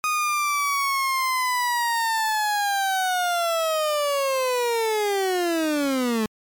30% pulse linear sweep, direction down, 1244.5 to 212.4 Hz, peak -18 dBFS, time 0.04-6.26 s, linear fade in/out 0 ms, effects MP3 96 kbps

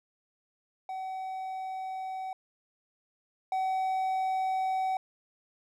triangle tone pair in turn, 757 / 757 Hz, F#5 / F#5, +39 / +39 cents, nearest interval unison, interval 0 cents, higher neither, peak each -32 / -25 dBFS, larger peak second, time 0.89-2.33 / 3.52-4.97 s, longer second, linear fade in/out 2 ms, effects none

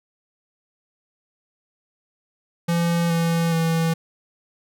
square tone with pitch steps, 170 / 167.08 / 164.21 Hz, F3 / E3 / E3, -46 / +24 / -6 cents, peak -19 dBFS, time 2.68-3.94 s, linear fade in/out 10 ms, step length 420 ms, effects none

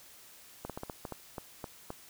clicks, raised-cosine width 1 ms, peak -24 dBFS, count 10, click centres 0.65 / 0.697 / 0.775 / 0.834 / 0.898 / 1.052 / 1.123 / 1.382 / 1.642 / 1.904 s, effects white hiss -55 dBFS RMS until 2.09 s

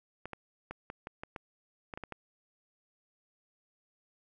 clicks, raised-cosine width 0.5 ms, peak -25 dBFS, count 11, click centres 0.256 / 0.333 / 0.71 / 0.901 / 1.071 / 1.235 / 1.362 / 1.938 / 1.975 / 2.037 / 2.123 s, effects none

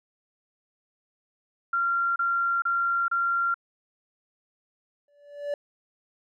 sine tone bursts, 1380 Hz, F6, 21 cents flat, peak -22 dBFS, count 4, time 1.73-3.543 s, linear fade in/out 5 ms, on 430 ms, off 31 ms
triangle tone with exponential growth, 578 Hz, D5, 28 cents flat, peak -22 dBFS, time 5.08-5.54 s, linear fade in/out 2 ms, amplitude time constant 98 ms
effects none

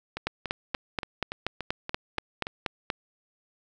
two click trains, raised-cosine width 0.3 ms, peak -17 / -11 dBFS, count 9 / 12, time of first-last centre 0.17-2.469 / 0.27-2.902 s, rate 3.48 / 4.18 Hz, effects none

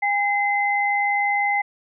sine tone pair together, 812 / 2057 Hz, G#5 / C7, -39 / -30 cents, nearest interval octave + major third, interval 1609 cents, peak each -21 dBFS, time 0.02-1.62 s, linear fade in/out 10 ms, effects none

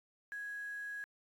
sine tone with quantisation, 1661.2 Hz, G#6, in tune, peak -40 dBFS, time 0.32-1.04 s, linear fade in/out 0 ms, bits 10, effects AAC 64 kbps

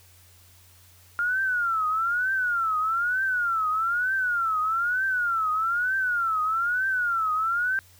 sine tone with vibrato, 1396.9 Hz, F6, in tune, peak -22 dBFS, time 1.19-7.79 s, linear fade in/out 0 ms, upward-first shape triangle, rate 1.1 Hz, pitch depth 210 cents each way, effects added 90 Hz sine -55 dBFS peak until 7.99 s + white hiss -56 dBFS RMS until 7.99 s

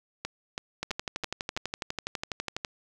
two click trains, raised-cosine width 0.2 ms, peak -15 / -14 dBFS, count 5 / 23, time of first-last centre 0.25-1.566 / 0.83-2.648 s, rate 3.04 / 12.1 Hz, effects none

